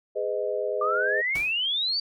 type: chord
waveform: sine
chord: G# minor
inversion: none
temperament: equal with one note detuned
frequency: 415.3 / 504.8 / 622.3 Hz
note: G#4 / B4 / D#5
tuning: 0 / +38 / 0 cents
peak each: -29 dBFS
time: 0.15-1.22 s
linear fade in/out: 20 ms
type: exponential sweep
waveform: sine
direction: up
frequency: 1174.7 to 4699 Hz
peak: -23 dBFS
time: 0.81-2 s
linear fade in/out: 5 ms
type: noise with exponential decay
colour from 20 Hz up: pink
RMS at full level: -34 dBFS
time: 1.35-1.62 s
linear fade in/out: 5 ms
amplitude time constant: 58 ms
effects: MP3 96 kbps